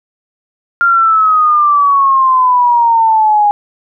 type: exponential sweep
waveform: sine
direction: down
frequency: 1400 to 820 Hz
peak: -6 dBFS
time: 0.81-3.51 s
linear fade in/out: 0 ms
effects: none